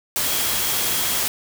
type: tone in noise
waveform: sine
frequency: 3277 Hz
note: G#7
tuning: 24 cents flat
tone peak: -32 dBFS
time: 0.26-1.19 s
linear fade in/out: 0 ms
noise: white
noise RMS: -22 dBFS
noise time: 0.16-1.28 s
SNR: -13 dB
effects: none